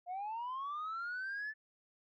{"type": "linear sweep", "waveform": "sine", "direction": "up", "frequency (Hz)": [696, 1760], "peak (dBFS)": -36, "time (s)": [0.06, 1.54], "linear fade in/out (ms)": 50, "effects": ["tanh soft clip ceiling -36 dBFS"]}